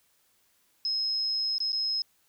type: tone with dropouts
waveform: sine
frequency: 5140 Hz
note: E8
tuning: 45 cents flat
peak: -26 dBFS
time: 0.85-2.02 s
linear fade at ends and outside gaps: 1 ms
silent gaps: 1.582-1.603 / 1.721-1.729 s
effects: white hiss -68 dBFS RMS until 2.28 s